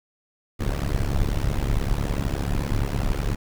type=noise with amplitude modulation; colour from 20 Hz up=brown; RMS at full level=-19 dBFS; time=0.59-3.36 s; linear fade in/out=20 ms; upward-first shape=sine; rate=70.5 Hz; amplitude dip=100%; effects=none